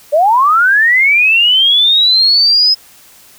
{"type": "linear sweep", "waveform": "sine", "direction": "up", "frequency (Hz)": [559, 5130], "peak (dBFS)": -6, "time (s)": [0.12, 2.75], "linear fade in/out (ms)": 20, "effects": ["white hiss -42 dBFS RMS until 3.38 s"]}